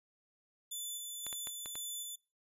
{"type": "tone with tremolo", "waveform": "10% pulse", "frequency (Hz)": 3500, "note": "A7", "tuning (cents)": -10, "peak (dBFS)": -31, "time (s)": [0.71, 2.16], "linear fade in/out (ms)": 10, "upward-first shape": "square", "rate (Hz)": 1.9, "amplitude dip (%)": 25}
{"type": "clicks", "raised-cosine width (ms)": 0.3, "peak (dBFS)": -29, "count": 5, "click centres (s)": [1.266, 1.328, 1.472, 1.659, 1.755]}
{"effects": ["noise-tail reverb RT60 0.3 s tail -22 dB re dry", "resampled to 32000 Hz"]}